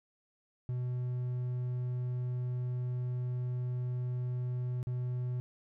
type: tone with dropouts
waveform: triangle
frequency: 124.4 Hz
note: B2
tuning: 13 cents sharp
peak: -30 dBFS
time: 0.69-5.4 s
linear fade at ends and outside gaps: 0 ms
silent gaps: 4.829-4.87 s
effects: none